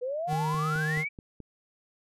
sine exponential sweep, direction up, 481.1 to 2350 Hz, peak -29 dBFS, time 0.01-1.09 s, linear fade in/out 20 ms
square tone with vibrato, 154.9 Hz, D#3, 7 cents flat, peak -29 dBFS, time 0.27-1.05 s, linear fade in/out 50 ms, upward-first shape sine, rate 8.2 Hz, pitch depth 14 cents each way
click train, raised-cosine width 3 ms, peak -30 dBFS, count 6, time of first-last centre 0.33-1.403 s, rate 4.66 Hz
effects resampled to 32000 Hz

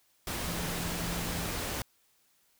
sine tone in noise, 172.3 Hz, F3, 23 cents flat, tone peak -38 dBFS, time 0.48-1.47 s, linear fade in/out 2 ms, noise pink, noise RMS -35 dBFS, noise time 0.27-1.82 s, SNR -6 dB, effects white hiss -69 dBFS RMS until 2.59 s

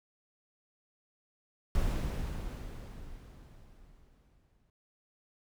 brown noise with exponential decay, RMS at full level -29 dBFS, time 1.75-4.7 s, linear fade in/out 1 ms, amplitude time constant 640 ms, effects none

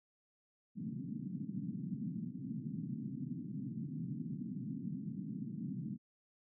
white band-pass noise, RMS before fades -42 dBFS, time 0.75-5.98 s, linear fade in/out 50 ms, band 130 to 260 Hz, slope 48 dB/octave, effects none

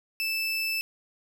30% pulse tone, 2637 Hz, E7, in tune, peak -24 dBFS, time 0.2-0.81 s, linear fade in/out 0 ms, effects none

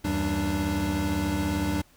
square tone cluster, 76.4 / 94 / 162.4 / 192.6 / 295.9 Hz, D#2 / F#2 / E3 / G3 / D4, -31 / +28 / -26 / -30 / +13 cents, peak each -33 / -33 / -38 / -32 / -29 dBFS, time 0.04-1.82 s, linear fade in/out 10 ms, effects pink hiss -59 dBFS RMS until 1.96 s

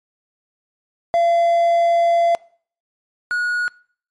triangle tone pair in turn, 682 / 1453.1 Hz, F5 / F#6, -41 / -32 cents, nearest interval octave + minor second, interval 1309 cents, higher second, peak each -11 / -16 dBFS, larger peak first, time 1.14-2.35 / 3.31-3.68 s, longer first, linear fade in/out 0 ms, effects noise-tail reverb RT60 0.5 s tail -23 dB re dry + MP3 48 kbps

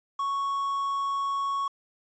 triangle tone with quantisation, 1108.7 Hz, C#6, in tune, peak -24 dBFS, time 0.19-1.68 s, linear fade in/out 5 ms, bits 8, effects resampled to 16000 Hz

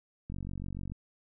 click train, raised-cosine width 5 ms, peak -27 dBFS, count 30, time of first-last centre 0.3-0.92 s, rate 46.8 Hz, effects none

